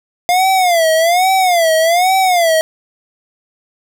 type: tone with vibrato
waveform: square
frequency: 698.5 Hz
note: F5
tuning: in tune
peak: -10 dBFS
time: 0.29-2.61 s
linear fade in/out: 0 ms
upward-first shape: sine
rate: 1.2 Hz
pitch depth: 160 cents each way
effects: none